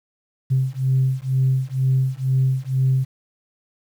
sine beating tone pair, 130.5 / 132.6 Hz, C3 / C3, -4 / +23 cents, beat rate 2.1 Hz, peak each -19 dBFS, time 0.5-3.05 s, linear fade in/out 20 ms, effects tanh soft clip ceiling -10 dBFS + 8-bit

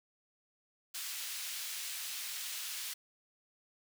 pink high-pass noise, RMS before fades -41 dBFS, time 0.94-2.94 s, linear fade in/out 10 ms, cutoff 2700 Hz, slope 12 dB/octave, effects none

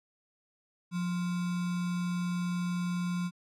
sine tone with sample-and-hold, 177.1 Hz, F3, 24 cents sharp, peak -29 dBFS, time 0.91-3.31 s, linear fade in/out 50 ms, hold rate 1225 Hz, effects low-pass 9000 Hz 12 dB/octave

